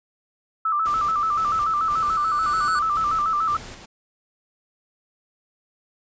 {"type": "tone with vibrato", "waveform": "sine", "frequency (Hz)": 1244.5, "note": "D#6", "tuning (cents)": 0, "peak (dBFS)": -19, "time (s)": [0.65, 3.57], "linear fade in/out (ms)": 5, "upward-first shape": "square", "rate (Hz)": 6.9, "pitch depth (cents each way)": 85}
{"type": "noise with tremolo", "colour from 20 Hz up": "pink", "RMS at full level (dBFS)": -38, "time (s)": [0.85, 3.86], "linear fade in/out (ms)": 10, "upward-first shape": "square", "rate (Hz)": 1.9, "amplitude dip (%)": 40}
{"type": "tone with exponential growth", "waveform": "square", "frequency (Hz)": 1480, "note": "F#6", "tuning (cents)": 0, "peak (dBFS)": -24, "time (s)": [1.36, 2.79], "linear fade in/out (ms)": 2, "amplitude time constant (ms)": 310}
{"effects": ["resampled to 16000 Hz"]}